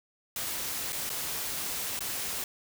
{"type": "noise with dropouts", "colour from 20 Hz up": "white", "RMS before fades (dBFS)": -34, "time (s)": [0.36, 2.44], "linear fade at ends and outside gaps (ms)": 2, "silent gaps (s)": [[0.923, 0.928], [1.094, 1.1], [1.992, 2.006]], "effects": []}